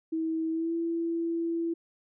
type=tone with pitch glide; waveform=sine; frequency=322.5 to 334.1 Hz; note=E4 to E4; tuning=-38 to +23 cents; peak=-27 dBFS; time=0.12-1.74 s; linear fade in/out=10 ms; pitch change=+61 cents; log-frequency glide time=0.51-0.74 s; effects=none